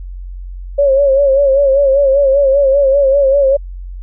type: tone with vibrato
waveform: sine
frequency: 551 Hz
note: C#5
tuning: 11 cents flat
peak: -7 dBFS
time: 0.78-3.57 s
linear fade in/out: 10 ms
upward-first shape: sine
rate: 5.1 Hz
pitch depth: 67 cents each way
effects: added 45 Hz sine -24 dBFS peak until 4.02 s